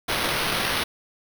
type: noise with sample-and-hold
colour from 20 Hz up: blue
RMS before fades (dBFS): -25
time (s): 0.08-0.84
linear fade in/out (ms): 10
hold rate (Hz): 7350
effects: none